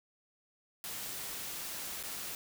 white noise with dropouts, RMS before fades -41 dBFS, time 0.84-2.35 s, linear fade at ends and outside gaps 1 ms, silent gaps 2.029-2.036 s, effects none

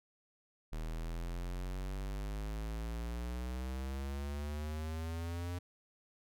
square exponential sweep, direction up, 38.89 to 89.1 Hz, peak -38 dBFS, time 0.72-5.59 s, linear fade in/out 10 ms, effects none

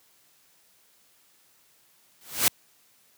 white noise with exponential growth, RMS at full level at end -17 dBFS, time 2.21-2.48 s, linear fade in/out 1 ms, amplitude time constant 58 ms, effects white hiss -62 dBFS RMS until 3.17 s + high-pass 80 Hz 12 dB/octave

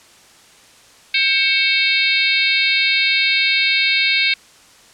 harmonic tone with a mistuned harmonic, 530 Hz, C5, 22 cents sharp, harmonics 3 / 4 / 5 / 6 / 7 / 8 / 9, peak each -27 / -17 / -20 / -28 / -20 / -22 / -28 dBFS, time 1.14-4.34 s, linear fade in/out 5 ms, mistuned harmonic 4, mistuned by +85 cents, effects white hiss -47 dBFS RMS until 4.93 s + low-pass 8000 Hz 12 dB/octave

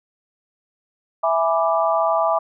sine chord, E dominant seventh, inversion none, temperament equal, 659.3 / 830.6 / 987.8 / 1174.7 Hz, E5 / G#5 / B5 / D6, 0 / 0 / 0 / 0 cents, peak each -19 / -23 / -24 / -22 dBFS, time 1.23-2.39 s, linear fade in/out 10 ms, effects none

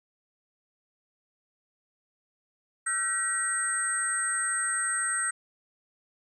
sine tone cluster, 1353 / 1548 / 1911 / 8280 Hz, E6 / G6 / A#6 / C9, +45 / -22 / +43 / -19 cents, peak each -34 / -34 / -34 / -28 dBFS, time 2.86-5.31 s, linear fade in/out 10 ms, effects none

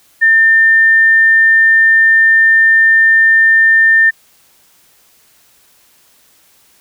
sine tone, 1800 Hz, A6, 39 cents sharp, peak -5 dBFS, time 0.21-4.11 s, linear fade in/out 20 ms, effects white hiss -50 dBFS RMS until 6.8 s

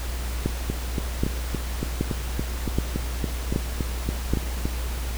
two click trains, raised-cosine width 3 ms, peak -9 / -12 dBFS, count 6 / 15, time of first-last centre 0.46-4.336 / 0.7-4.655 s, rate 1.29 / 3.54 Hz, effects added 60 Hz sine -27 dBFS peak until 5.17 s + pink hiss -36 dBFS RMS until 5.17 s

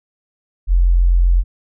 sine tone, 43.81 Hz, F1, 6 cents sharp, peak -9 dBFS, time 0.67-1.44 s, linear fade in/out 50 ms, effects none

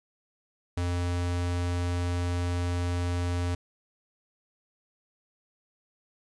square tone, 88 Hz, F2, 14 cents sharp, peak -27 dBFS, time 0.77-3.55 s, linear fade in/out 5 ms, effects resampled to 22050 Hz + 10-bit

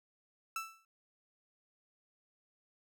30% pulse tone with exponential decay, 1324 Hz, E6, 7 cents sharp, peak -31 dBFS, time 0.56-0.85 s, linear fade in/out 2 ms, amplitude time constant 63 ms, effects none

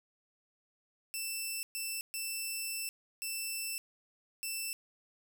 10% pulse tone bursts at uneven times, 2665 Hz, E7, 18 cents sharp, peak -27 dBFS, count 5, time 1.14-1.63 / 1.75-2.01 / 2.14-2.89 / 3.22-3.78 / 4.43-4.73 s, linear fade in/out 0 ms, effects none

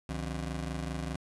25% pulse ring-modulated tone, 110 Hz, A2, in tune, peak -27 dBFS, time 0.09-1.16 s, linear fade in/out 0 ms, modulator 42.5 Hz, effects resampled to 24000 Hz + 9-bit

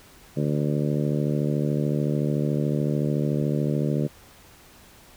harmonic tone, 73.7 Hz, D2, 7 cents sharp, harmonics 2 / 3 / 4 / 5 / 6 / 7 / 8, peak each -24 / -28 / -30 / -32 / -34 / -35 / -36 dBFS, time 0.36-4.08 s, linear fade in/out 20 ms, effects pink hiss -51 dBFS RMS until 5.16 s

